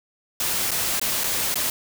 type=noise with dropouts; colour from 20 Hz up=white; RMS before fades=-24 dBFS; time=0.4-1.7 s; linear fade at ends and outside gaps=2 ms; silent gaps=0.709-0.715 / 0.997-1.014 / 1.237-1.241 / 1.543-1.556 s; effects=none